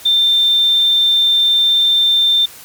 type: tone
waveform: sine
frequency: 3581 Hz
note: A7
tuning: 30 cents sharp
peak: -9 dBFS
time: 0.05-2.46 s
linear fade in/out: 10 ms
effects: white hiss -37 dBFS RMS until 2.64 s + MP3 96 kbps